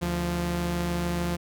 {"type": "tone pair together", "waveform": "sawtooth", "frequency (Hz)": [73.42, 173.82], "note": ["D2", "F3"], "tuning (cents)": [0, -8], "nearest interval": "octave + minor third", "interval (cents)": 1492, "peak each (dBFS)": [-28, -23], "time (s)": [0.01, 1.37], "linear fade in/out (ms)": 20, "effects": []}